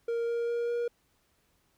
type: tone with pitch steps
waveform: triangle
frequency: 466.2 / 469.2 / 472.2 / 475.2 Hz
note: A#4 / A#4 / A#4 / A#4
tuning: 0 / +11 / +22 / +33 cents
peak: -26 dBFS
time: 0.08-0.88 s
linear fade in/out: 5 ms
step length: 200 ms
effects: pink hiss -71 dBFS RMS until 1.77 s